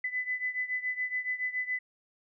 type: beating tone pair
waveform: sine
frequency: 2002 / 2009.1 Hz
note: B6 / B6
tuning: +23 / +29 cents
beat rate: 7.1 Hz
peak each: -32 / -35 dBFS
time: 0.04-1.79 s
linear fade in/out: 5 ms
effects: none